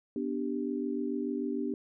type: chord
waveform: sine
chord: G major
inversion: first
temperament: equal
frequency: 246.9 / 293.7 / 392 Hz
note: B3 / D4 / G4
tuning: 0 / 0 / 0 cents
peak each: -34 / -34 / -36 dBFS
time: 0.16-1.74 s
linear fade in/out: 2 ms
effects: none

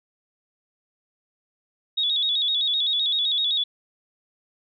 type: tone with vibrato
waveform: sine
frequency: 3588 Hz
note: A7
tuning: 33 cents sharp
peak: -20 dBFS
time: 1.97-3.64 s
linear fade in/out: 10 ms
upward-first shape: square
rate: 7.8 Hz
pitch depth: 77 cents each way
effects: none

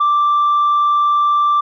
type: tone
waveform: sine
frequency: 1174.7 Hz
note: D6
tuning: in tune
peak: -9 dBFS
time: 0-1.61 s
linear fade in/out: 10 ms
effects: tanh soft clip ceiling -9 dBFS

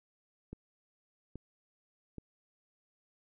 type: click train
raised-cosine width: 3 ms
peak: -30 dBFS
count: 3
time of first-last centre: 0.53-2.183 s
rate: 1.21 Hz
effects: none

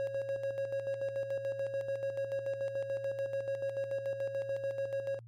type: tone with tremolo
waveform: triangle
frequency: 548 Hz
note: C#5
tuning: 20 cents flat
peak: -29 dBFS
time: 0-5.19 s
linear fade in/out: 0 ms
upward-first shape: square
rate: 6.9 Hz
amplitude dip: 55%
effects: added 116 Hz sine -49 dBFS peak until 5.27 s + MP3 64 kbps

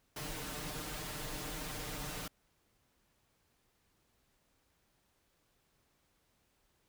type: noise with comb filter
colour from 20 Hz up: pink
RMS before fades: -42 dBFS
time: 0.16-2.28 s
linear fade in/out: 5 ms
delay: 6.6 ms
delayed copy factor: +0.85
effects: pink hiss -75 dBFS RMS until 6.88 s

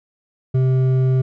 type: tone with hard clipping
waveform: sine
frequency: 130 Hz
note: C3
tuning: 11 cents flat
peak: -15 dBFS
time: 0.54-1.22 s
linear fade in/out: 10 ms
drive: 7 dB
effects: none

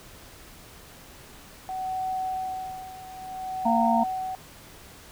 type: tone with tremolo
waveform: sine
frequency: 751 Hz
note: F#5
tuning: 26 cents sharp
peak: -26 dBFS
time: 1.69-4.35 s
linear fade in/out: 0 ms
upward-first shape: sine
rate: 0.56 Hz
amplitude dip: 80%
type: harmonic tone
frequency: 230 Hz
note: A#3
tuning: 23 cents flat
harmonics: 1 / 3 / 4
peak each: -24 / -24 / -24 dBFS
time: 3.65-4.04 s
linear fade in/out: 10 ms
effects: pink hiss -48 dBFS RMS until 5.11 s

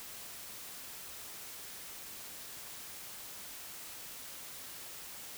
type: silence
effects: white hiss -47 dBFS RMS until 5.37 s

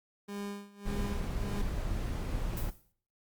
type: tone with tremolo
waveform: 30% pulse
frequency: 202.3 Hz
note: G#3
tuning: 45 cents flat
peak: -34 dBFS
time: 0.28-1.62 s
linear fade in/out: 10 ms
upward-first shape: sine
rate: 1.7 Hz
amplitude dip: 90%
type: noise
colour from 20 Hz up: brown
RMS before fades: -34 dBFS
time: 0.85-2.71 s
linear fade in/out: 20 ms
type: noise with exponential decay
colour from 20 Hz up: violet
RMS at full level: -40 dBFS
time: 2.57-2.92 s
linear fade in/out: 0 ms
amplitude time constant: 76 ms
effects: noise-tail reverb RT60 0.5 s tail -18 dB re dry + Opus 48 kbps

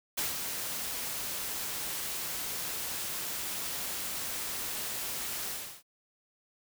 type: noise with ADSR envelope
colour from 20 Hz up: white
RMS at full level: -31 dBFS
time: 0.17-5.83 s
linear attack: 12 ms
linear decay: 160 ms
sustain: -5 dB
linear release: 350 ms
effects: none

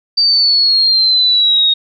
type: exponential sweep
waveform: sine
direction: down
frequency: 4653 to 3729 Hz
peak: -8 dBFS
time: 0.17-1.74 s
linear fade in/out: 10 ms
effects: none

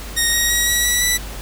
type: tone with pitch steps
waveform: 10% pulse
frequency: 1864.7 / 1885.3 / 1906.1 / 1927.1 / 1948.4 / 1969.9 Hz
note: A#6 / A#6 / A#6 / B6 / B6 / B6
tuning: 0 / +19 / +38 / -43 / -24 / -5 cents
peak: -6 dBFS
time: 0.16-1.18 s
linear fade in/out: 20 ms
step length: 170 ms
effects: added 50 Hz sine -29 dBFS peak until 1.41 s + pink hiss -34 dBFS RMS until 1.41 s

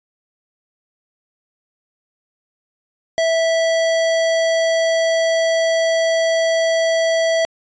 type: tone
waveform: square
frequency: 656 Hz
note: E5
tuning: 9 cents flat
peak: -15 dBFS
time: 3.18-7.45 s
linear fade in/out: 0 ms
effects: resampled to 16000 Hz

